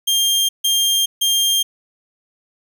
sawtooth tone bursts, 3199 Hz, G7, 34 cents sharp, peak -11 dBFS, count 3, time 0.07-1.63 s, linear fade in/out 10 ms, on 420 ms, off 150 ms, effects none

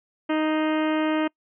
harmonic tone with a mistuned harmonic, 311.1 Hz, D#4, in tune, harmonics 1 / 2 / 3 / 4 / 5 / 6 / 7 / 8 / 9 / 10, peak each -22 / -28 / -32 / -34 / -36 / -38 / -39 / -40 / -41 / -42 dBFS, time 0.29-1.28 s, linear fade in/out 10 ms, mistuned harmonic 7, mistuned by -45 cents, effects noise-tail reverb RT60 0.1 s tail -26 dB re dry

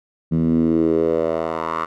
10% pulse tone with band-pass filter sweep, 81.4 Hz, E2, 21 cents flat, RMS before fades -19 dBFS, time 0.31-1.86 s, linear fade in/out 20 ms, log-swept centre 180 to 1200 Hz, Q 3.4, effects none

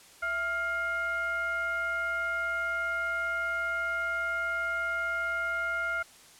sine tone with frequency modulation, 1400 Hz, F6, 4 cents sharp, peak -28 dBFS, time 0.22-6.03 s, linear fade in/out 10 ms, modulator 735 Hz, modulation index 0.66, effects white hiss -54 dBFS RMS until 6.39 s + low-pass 10000 Hz 12 dB/octave

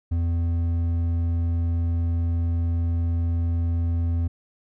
triangle tone with hard clipping, 84.5 Hz, E2, 43 cents sharp, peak -22 dBFS, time 0.11-4.28 s, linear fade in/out 10 ms, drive 9 dB, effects none

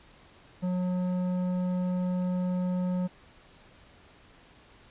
sine tone with tanh clipping, 181.3 Hz, F#3, 35 cents flat, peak -28 dBFS, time 0.62-3.08 s, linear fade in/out 20 ms, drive 11 dB, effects pink hiss -56 dBFS RMS until 4.9 s + resampled to 8000 Hz

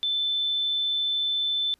sine tone, 3526 Hz, A7, 3 cents sharp, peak -23 dBFS, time 0.03-1.74 s, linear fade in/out 0 ms, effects pink hiss -66 dBFS RMS until 1.79 s + resampled to 32000 Hz

